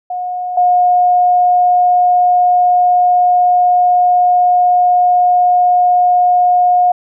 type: tone pair in turn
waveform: sine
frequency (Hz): 723 / 718.4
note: F#5 / F5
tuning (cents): -40 / +49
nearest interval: unison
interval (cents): 11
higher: first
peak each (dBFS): -17 / -7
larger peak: second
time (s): 0.1-0.57 / 0.57-6.92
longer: second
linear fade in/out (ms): 5
effects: none